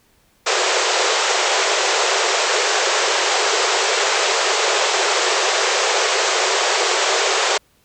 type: band-pass noise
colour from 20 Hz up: pink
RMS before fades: -18 dBFS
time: 0.46-7.58 s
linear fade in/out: 10 ms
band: 370 to 7800 Hz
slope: 96 dB/octave
effects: pink hiss -58 dBFS RMS until 7.84 s